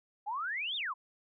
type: exponential two-way sweep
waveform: sine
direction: up then down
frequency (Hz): 784 to 3762 to 951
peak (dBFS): -33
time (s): 0.26-0.94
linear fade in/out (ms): 20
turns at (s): 0.76
effects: none